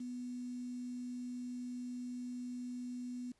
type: tone with quantisation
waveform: sine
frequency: 246.9 Hz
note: B3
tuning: in tune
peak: -40 dBFS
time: 0-3.32 s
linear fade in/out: 5 ms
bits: 10
effects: pink hiss -75 dBFS RMS until 3.39 s + resampled to 24000 Hz